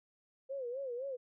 sine tone with vibrato, 514 Hz, C5, 31 cents flat, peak -37 dBFS, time 0.49-1.17 s, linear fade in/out 20 ms, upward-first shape sine, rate 3.9 Hz, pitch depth 140 cents each way, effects none

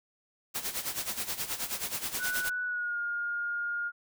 white noise with tremolo, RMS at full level -32 dBFS, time 0.54-2.5 s, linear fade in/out 20 ms, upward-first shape sine, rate 9.4 Hz, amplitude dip 75%
sine tone with pitch glide, 1480 to 1418.9 Hz, F#6 to F6, 0 to +27 cents, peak -30 dBFS, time 2.18-3.92 s, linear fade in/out 50 ms, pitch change -73 cents, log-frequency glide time 2.64-2.98 s
effects none

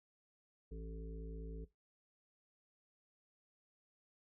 harmonic tone, 55 Hz, A1, in tune, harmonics 1 / 3 / 5 / 7 / 8, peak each -45 / -53 / -57 / -60 / -53 dBFS, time 0.71-1.65 s, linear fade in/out 10 ms, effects noise-tail reverb RT60 0.2 s tail -17 dB re dry

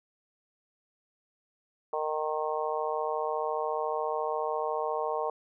harmonic tone, 154.2 Hz, D#3, 15 cents flat, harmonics 3 / 4 / 5 / 6 / 7, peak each -33 / -34 / -35 / -36 / -36 dBFS, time 1.93-5.3 s, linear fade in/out 2 ms, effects none

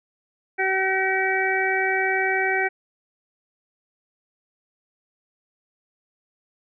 harmonic tone, 381.3 Hz, G4, 48 cents flat, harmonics 1 / 2 / 4 / 5 / 6, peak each -26 / -26 / -26 / -26 / -26 dBFS, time 0.58-2.69 s, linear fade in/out 20 ms, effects none

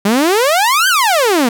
sawtooth exponential two-way sweep, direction up then down, 193.5 to 1596 to 224.2 Hz, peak -6 dBFS, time 0.05-1.49 s, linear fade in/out 5 ms, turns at 0.88 s, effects none

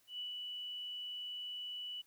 sine tone with ADSR envelope, 2960 Hz, F#7, in tune, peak -39 dBFS, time 0.07-2.02 s, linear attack 120 ms, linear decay 130 ms, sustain -2 dB, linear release 14 ms, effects white hiss -71 dBFS RMS until 2.06 s

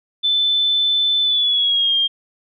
sine tone with pitch glide, 3520 to 3209 Hz, A7 to G7, 0 to +40 cents, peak -14 dBFS, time 0.23-2.08 s, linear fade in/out 20 ms, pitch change -160 cents, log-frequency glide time 1.22-1.96 s, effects none

